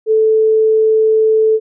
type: tone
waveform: sine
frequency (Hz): 438.4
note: A4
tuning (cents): -6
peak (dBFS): -8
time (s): 0.06-1.6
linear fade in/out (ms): 50
effects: none